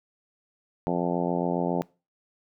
harmonic tone, 87.31 Hz, F2, in tune, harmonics 2 / 3 / 4 / 5 / 6 / 7 / 8 / 9 / 10, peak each -29 / -31 / -32 / -33 / -34 / -34 / -35 / -36 / -36 dBFS, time 0.87-1.82 s, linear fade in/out 0 ms, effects noise-tail reverb RT60 0.3 s tail -22 dB re dry

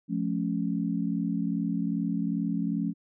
sine chord, F augmented, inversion none, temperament equal with one note detuned, 174.61 / 214.7 / 277.2 Hz, F3 / A3 / C#4, 0 / -42 / 0 cents, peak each -30 / -30 / -31 dBFS, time 0.08-2.94 s, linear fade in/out 50 ms, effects none

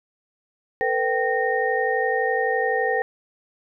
sine tone cluster, 450.2 / 502 / 776 / 1845 Hz, A4 / B4 / G5 / A#6, +40 / +28 / -18 / -18 cents, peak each -25 dBFS, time 0.81-3.02 s, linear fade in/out 0 ms, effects none

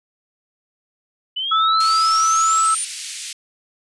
sine exponential sweep, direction up, 2960 to 9397 Hz, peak -21 dBFS, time 1.36-2.85 s, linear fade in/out 10 ms
sine tone, 1312 Hz, E6, 9 cents flat, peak -14 dBFS, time 1.51-2.75 s, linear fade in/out 10 ms
white band-pass noise, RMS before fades -31 dBFS, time 1.8-3.33 s, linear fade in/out 5 ms, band 2200 to 9400 Hz, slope 24 dB/octave
effects resampled to 24000 Hz

